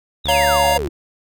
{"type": "exponential sweep", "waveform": "sine", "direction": "down", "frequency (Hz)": [3951, 317.1], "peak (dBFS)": -22, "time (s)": [0.24, 0.89], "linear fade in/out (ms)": 20}
{"type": "tone with vibrato", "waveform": "sawtooth", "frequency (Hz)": 72.9, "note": "D2", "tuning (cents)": -12, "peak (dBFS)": -21, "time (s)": [0.25, 0.88], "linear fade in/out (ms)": 0, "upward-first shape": "square", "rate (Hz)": 17, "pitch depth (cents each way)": 27}
{"type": "chord", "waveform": "square", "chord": "Bb minor", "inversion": "first", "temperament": "just", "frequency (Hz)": [559.4, 699.2, 932.3], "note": ["Db5", "F5", "Bb5"], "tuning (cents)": [16, 2, 0], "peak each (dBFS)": -19, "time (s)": [0.28, 0.78], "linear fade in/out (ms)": 10}
{"effects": []}